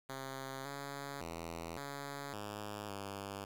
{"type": "tone with pitch steps", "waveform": "5% pulse", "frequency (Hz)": [134.1, 140.3, 83.4, 140.8, 103.8, 99.6], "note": ["C3", "C#3", "E2", "C#3", "G#2", "G2"], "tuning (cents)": [43, 21, 21, 27, 0, 28], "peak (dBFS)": -31, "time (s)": [0.09, 3.45], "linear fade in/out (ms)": 5, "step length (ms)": 560, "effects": ["10-bit"]}